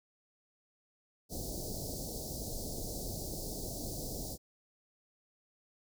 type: band-stop noise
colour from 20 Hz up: pink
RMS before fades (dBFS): -40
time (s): 1.29-4.38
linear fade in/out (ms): 50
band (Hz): 720 to 4400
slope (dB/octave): 48
effects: none